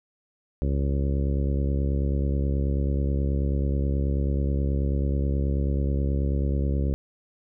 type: harmonic tone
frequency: 69.3 Hz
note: C#2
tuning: in tune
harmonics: 1 / 2 / 3 / 4 / 5 / 6 / 7 / 8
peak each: -23 / -29 / -33 / -35 / -37 / -39 / -40 / -41 dBFS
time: 0.62-6.94 s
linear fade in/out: 0 ms
effects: none